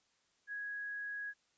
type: tone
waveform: sine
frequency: 1661.2 Hz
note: G#6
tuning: in tune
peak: -39 dBFS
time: 0.47-1.34 s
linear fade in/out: 50 ms
effects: white hiss -75 dBFS RMS until 1.57 s + resampled to 16000 Hz